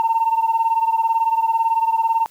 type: beating tone pair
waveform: sine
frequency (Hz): 901 / 919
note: A5 / A#5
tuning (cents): +41 / -25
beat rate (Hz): 18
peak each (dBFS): -16 / -19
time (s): 0-2.26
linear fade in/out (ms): 0
effects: tanh soft clip ceiling -10 dBFS + white hiss -53 dBFS RMS until 2.3 s